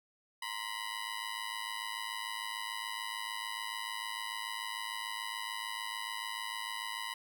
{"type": "ring-modulated tone", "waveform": "15% pulse", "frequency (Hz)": 988, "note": "B5", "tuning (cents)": 0, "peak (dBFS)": -28, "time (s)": [0.42, 7.14], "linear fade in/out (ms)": 5, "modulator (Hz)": 53.4, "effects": []}